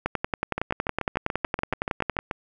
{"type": "two click trains", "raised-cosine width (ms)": 0.5, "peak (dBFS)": [-9, -12], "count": [24, 13], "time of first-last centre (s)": [[0.06, 2.19], [0.58, 2.312]], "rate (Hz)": [10.8, 6.93], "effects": []}